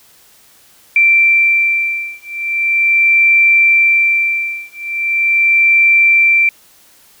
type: beating tone pair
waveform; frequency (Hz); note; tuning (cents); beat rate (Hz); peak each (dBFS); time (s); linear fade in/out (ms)
sine; 2349 / 2349.4; D7 / D7; 0 / 0; 0.4; -12; 0.96-6.49; 2
effects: white hiss -47 dBFS RMS until 7.2 s